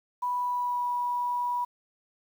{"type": "tone with pitch glide", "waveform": "sine", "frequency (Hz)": [985, 974.8], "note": ["B5", "B5"], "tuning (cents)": [-5, -23], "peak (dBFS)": -26, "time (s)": [0.22, 1.65], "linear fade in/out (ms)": 10, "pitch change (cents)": -18, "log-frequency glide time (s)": [0.37, 0.89], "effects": ["9-bit"]}